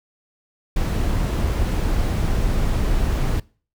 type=noise; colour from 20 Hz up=brown; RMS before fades=-20 dBFS; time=0.76-3.4 s; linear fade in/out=5 ms; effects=noise-tail reverb RT60 0.4 s tail -23 dB re dry